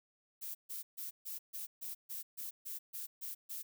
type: noise bursts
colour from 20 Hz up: violet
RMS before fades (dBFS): -43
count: 12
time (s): 0.41-3.63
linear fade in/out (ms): 20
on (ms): 140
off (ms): 140
effects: none

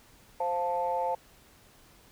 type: chord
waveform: sine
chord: F major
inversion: second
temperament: equal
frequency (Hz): 523.3 / 698.5 / 880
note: C5 / F5 / A5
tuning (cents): 0 / 0 / 0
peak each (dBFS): -31 / -33 / -29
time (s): 0.4-1.15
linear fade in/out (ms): 5
effects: tanh soft clip ceiling -19 dBFS + pink hiss -58 dBFS RMS until 2.11 s

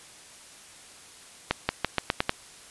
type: accelerating click train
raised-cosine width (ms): 0.3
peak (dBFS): -6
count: 7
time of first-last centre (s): 1.51-2.294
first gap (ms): 180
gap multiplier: 0.87
effects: white hiss -49 dBFS RMS until 2.7 s + resampled to 24000 Hz

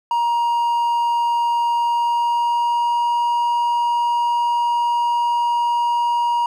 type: tone with pitch glide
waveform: triangle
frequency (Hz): 944 to 950.6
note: A#5 to A#5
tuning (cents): +22 to +34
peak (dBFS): -14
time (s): 0.11-6.46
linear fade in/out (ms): 2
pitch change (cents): +12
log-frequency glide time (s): 1.74-3.06
effects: none

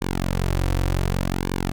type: tone with flanger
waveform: sawtooth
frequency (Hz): 45.46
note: F#1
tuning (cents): -30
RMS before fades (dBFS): -23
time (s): 0.01-1.72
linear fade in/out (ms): 10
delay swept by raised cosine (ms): 1.5 to 4.9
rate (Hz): 0.67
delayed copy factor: -0.85
effects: none

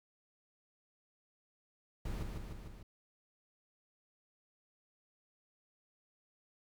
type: noise with echo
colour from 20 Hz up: brown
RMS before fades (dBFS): -39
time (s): 2.05-2.23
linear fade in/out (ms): 5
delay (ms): 150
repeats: 4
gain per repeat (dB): -3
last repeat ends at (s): 2.83
effects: none

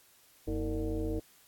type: tone with frequency modulation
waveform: sine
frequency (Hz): 180.3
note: F#3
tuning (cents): -45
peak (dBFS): -30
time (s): 0.47-1.2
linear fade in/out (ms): 10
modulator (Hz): 138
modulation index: 2.3
effects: white hiss -62 dBFS RMS until 1.47 s + AAC 64 kbps

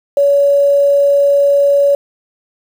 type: tone with quantisation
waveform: sine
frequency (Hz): 565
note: C#5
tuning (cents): +33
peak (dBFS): -7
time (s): 0.17-1.95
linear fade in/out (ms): 2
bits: 6
effects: none

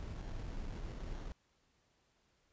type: noise with sample-and-hold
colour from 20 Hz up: brown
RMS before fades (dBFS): -43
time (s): 0-1.32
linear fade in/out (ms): 0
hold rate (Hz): 2450
effects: pink hiss -75 dBFS RMS until 2.52 s + resampled to 16000 Hz

